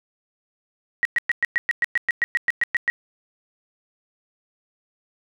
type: tone bursts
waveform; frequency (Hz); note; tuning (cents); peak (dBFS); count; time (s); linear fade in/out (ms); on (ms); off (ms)
sine; 1900; A#6; +33; -16; 15; 1.03-2.9; 0; 22; 110
effects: none